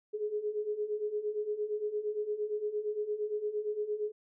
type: beating tone pair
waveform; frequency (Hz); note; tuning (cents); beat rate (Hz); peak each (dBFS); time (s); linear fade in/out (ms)
sine; 415.3 / 424; G#4 / G#4; 0 / +36; 8.7; -37 / -33; 0.13-4.12; 20
effects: none